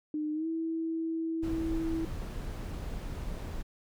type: tone with pitch glide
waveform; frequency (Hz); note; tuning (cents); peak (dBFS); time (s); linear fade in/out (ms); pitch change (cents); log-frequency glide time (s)
sine; 304 to 325.8; D#4 to E4; -40 to -20; -30; 0.14-2.05; 2; +120; 0.33-0.47
type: noise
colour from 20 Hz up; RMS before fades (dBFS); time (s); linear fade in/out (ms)
brown; -37; 1.42-3.63; 20
effects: none